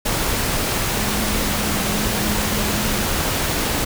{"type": "tone in noise", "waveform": "sine", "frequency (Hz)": 209.1, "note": "G#3", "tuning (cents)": 12, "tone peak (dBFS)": -26, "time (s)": [0.92, 3.07], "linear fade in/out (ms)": 10, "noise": "pink", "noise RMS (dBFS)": -21, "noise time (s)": [0.05, 3.85], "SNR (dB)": -8, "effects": []}